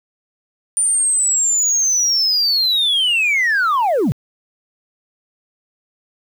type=linear sweep; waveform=sine; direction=down; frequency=9220 to 105.3 Hz; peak=-11 dBFS; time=0.77-4.12 s; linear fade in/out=0 ms; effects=tanh soft clip ceiling -12 dBFS + 7-bit